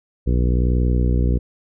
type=harmonic tone; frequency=61.1 Hz; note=B1; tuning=18 cents flat; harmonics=1 / 2 / 3 / 4 / 5 / 6 / 7 / 8; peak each=-16 / -22 / -26 / -28 / -30 / -32 / -33 / -34 dBFS; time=0.26-1.39 s; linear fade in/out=20 ms; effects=none